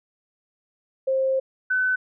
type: tone pair in turn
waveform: sine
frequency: 530 / 1510.4 Hz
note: C5 / F#6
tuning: +22 / +35 cents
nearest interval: octave + tritone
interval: 1813 cents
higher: second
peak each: -19 dBFS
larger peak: neither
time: 1.07-1.4 / 1.7-1.96 s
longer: first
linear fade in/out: 10 ms
effects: none